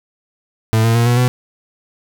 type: tone with pitch steps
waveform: 40% pulse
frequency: 110.9 / 114.22 / 117.63 / 121.15 / 124.77 Hz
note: A2 / A#2 / A#2 / B2 / B2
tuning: +14 / -35 / +16 / -33 / +18 cents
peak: -10 dBFS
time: 0.73-1.28 s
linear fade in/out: 0 ms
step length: 110 ms
effects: 7-bit

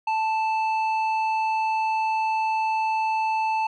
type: tone with low-pass filter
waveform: square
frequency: 880 Hz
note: A5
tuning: in tune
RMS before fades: -24 dBFS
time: 0.07-3.67 s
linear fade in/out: 5 ms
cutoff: 2300 Hz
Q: 1.2
effects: none

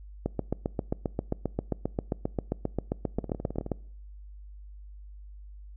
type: two click trains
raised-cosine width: 2 ms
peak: -22 / -14 dBFS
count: 10 / 27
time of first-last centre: 3.19-3.664 / 0.26-3.717 s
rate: 19 / 7.52 Hz
effects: noise-tail reverb RT60 0.6 s tail -24 dB re dry + added 50 Hz sine -43 dBFS peak until 5.76 s

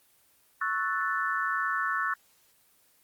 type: chord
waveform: sine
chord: F# minor seventh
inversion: second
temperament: equal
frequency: 1108.7 / 1318.5 / 1480 / 1760 Hz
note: C#6 / E6 / F#6 / A6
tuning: 0 / 0 / 0 / 0 cents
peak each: -32 dBFS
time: 0.61-2.14 s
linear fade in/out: 5 ms
effects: white hiss -64 dBFS RMS until 3.03 s + Opus 24 kbps

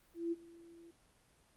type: tone with ADSR envelope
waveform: sine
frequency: 337.2 Hz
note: E4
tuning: 39 cents sharp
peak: -32 dBFS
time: 0.14-0.91 s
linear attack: 180 ms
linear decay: 28 ms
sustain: -22 dB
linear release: 4 ms
effects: pink hiss -69 dBFS RMS until 1.56 s + Opus 32 kbps

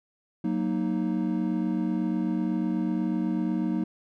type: chord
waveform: triangle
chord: D# minor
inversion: first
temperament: equal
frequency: 185 / 233.1 / 311.1 Hz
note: F#3 / A#3 / D#4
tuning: 0 / 0 / 0 cents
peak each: -27 dBFS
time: 0.44-3.84 s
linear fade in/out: 5 ms
effects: none

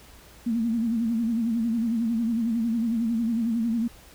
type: tone with vibrato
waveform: sine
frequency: 229.4 Hz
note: A#3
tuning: 28 cents flat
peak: -22 dBFS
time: 0.46-3.88 s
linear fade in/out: 10 ms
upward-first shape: sine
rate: 11 Hz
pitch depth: 77 cents each way
effects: added 60 Hz sine -54 dBFS peak until 4.14 s + pink hiss -51 dBFS RMS until 4.14 s

